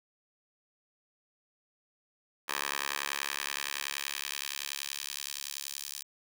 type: tone with high-pass filter sweep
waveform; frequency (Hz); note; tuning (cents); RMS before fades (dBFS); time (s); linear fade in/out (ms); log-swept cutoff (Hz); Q
10% pulse; 70.6; C#2; +32; -37; 2.48-6.03; 10; 1200 to 5300; 0.89
effects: none